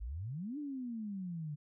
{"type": "exponential two-way sweep", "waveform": "sine", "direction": "up then down", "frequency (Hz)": [49, 302.4, 143.9], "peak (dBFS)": -38, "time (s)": [0, 1.56], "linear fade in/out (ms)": 20, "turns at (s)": 0.58, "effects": []}